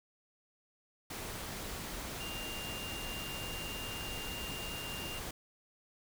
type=tone in noise; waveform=sine; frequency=2800 Hz; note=F7; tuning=4 cents sharp; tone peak=-43 dBFS; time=2.2-5.19 s; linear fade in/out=5 ms; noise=pink; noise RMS=-42 dBFS; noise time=1.1-5.31 s; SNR=-4 dB; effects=none